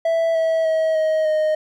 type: tone with pitch steps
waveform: triangle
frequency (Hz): 659.3 / 649.1 / 639.1 / 629.2 / 619.4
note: E5 / E5 / D#5 / D#5 / D#5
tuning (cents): 0 / -27 / +46 / +19 / -8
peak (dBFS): -14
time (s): 0.05-1.55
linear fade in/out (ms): 5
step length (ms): 300
effects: none